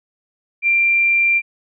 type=tone; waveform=sine; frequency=2371 Hz; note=D7; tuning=16 cents sharp; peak=-12 dBFS; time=0.62-1.42 s; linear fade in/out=50 ms; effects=none